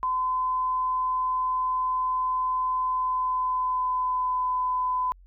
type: tone with pitch glide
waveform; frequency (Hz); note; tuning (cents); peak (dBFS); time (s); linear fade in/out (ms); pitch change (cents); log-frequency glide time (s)
sine; 1020 to 1008.3; C6 to B5; -44 to +36; -23; 0.03-5.12; 0; -20; 2.84-4.43
effects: added 45 Hz sine -49 dBFS peak until 5.26 s